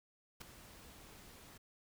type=noise with ADSR envelope; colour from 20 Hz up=pink; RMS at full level=-45 dBFS; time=0.4-1.58 s; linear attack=16 ms; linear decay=4 ms; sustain=-12 dB; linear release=11 ms; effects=none